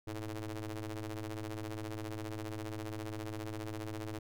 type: ring-modulated tone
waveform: sawtooth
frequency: 109.7 Hz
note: A2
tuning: 5 cents flat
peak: -32 dBFS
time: 0.07-4.19 s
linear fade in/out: 5 ms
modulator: 212 Hz
effects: none